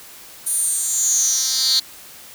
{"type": "tone with high-pass filter sweep", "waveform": "10% pulse", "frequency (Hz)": 261.6, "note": "C4", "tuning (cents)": 0, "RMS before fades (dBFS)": -19, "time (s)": [0.46, 1.8], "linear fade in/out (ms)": 10, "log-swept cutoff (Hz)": [10000, 4300], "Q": 8.2, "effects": ["white hiss -41 dBFS RMS until 2.34 s"]}